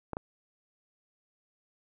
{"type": "clicks", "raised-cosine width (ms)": 1, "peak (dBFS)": -20, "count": 2, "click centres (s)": [0.133, 0.169], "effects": []}